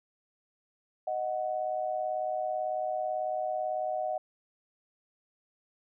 sine tone pair together, 621.9 / 740 Hz, D#5 / F#5, -1 / 0 cents, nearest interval minor third, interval 301 cents, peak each -32 / -32 dBFS, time 1.07-4.18 s, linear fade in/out 5 ms, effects none

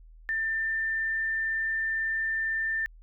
sine tone, 1789 Hz, A6, 28 cents sharp, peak -26 dBFS, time 0.29-2.86 s, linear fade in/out 0 ms, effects added 40 Hz sine -48 dBFS peak until 3.02 s

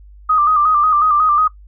sine tone with vibrato, 1218 Hz, D#6, 37 cents flat, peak -10 dBFS, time 0.29-1.48 s, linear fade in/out 10 ms, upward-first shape square, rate 5.5 Hz, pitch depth 52 cents each way, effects noise-tail reverb RT60 0.1 s tail -20 dB re dry + added 50 Hz sine -38 dBFS peak until 1.67 s

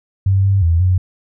sine tone with pitch steps, 96.8 / 98 / 83.4 / 91.8 Hz, G2 / G2 / E2 / F#2, -21 / 0 / +21 / -13 cents, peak -10 dBFS, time 0.26-0.98 s, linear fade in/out 5 ms, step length 180 ms, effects none

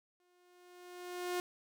sawtooth tone with exponential growth, 357.3 Hz, F4, 40 cents sharp, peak -29 dBFS, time 0.2-1.4 s, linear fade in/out 1 ms, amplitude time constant 260 ms, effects none

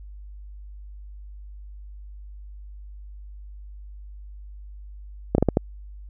slowing click train, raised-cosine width 2 ms, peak -4 dBFS, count 5, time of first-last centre 5.35-5.571 s, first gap 32 ms, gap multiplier 1.38, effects added 50 Hz sine -38 dBFS peak until 6.09 s

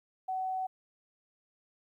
sine tone, 752 Hz, F#5, 28 cents sharp, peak -31 dBFS, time 0.28-0.67 s, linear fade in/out 10 ms, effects 12-bit

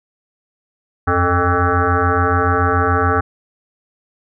sine tone with frequency modulation, 616 Hz, D#5, 17 cents flat, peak -12 dBFS, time 1.07-3.21 s, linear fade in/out 10 ms, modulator 177 Hz, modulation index 5.1, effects none

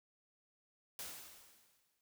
white noise with exponential decay, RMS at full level -44 dBFS, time 0.99-2.01 s, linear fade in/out 1 ms, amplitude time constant 220 ms, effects none

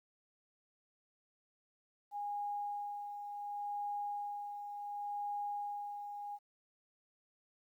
sine tone with tremolo, 820 Hz, G#5, 22 cents flat, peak -36 dBFS, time 2.11-6.39 s, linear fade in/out 50 ms, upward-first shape sine, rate 0.69 Hz, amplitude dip 50%, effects 12-bit

